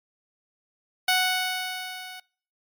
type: tone with level ramp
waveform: 10% pulse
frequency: 740 Hz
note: F#5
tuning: in tune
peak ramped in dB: -10 to -31 dBFS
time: 1.08-2.2 s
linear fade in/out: 5 ms
effects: noise-tail reverb RT60 0.5 s tail -26 dB re dry + MP3 96 kbps